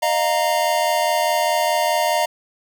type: chord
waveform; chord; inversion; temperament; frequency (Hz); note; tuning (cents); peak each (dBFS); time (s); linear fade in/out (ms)
square; Eb suspended second; none; equal with one note detuned; 613.7 / 698.5 / 932.3; Eb5 / F5 / Bb5; -24 / 0 / 0; -22; 0.02-2.26; 10
effects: none